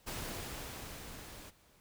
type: noise with level ramp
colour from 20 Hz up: pink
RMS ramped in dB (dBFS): -40 to -51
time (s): 0.06-1.51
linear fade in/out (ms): 20
effects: pink hiss -66 dBFS RMS until 1.8 s